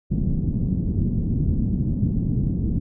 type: low-pass noise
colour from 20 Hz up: white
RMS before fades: -22 dBFS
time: 0.1-2.8 s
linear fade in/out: 20 ms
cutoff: 220 Hz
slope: 24 dB/octave
effects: none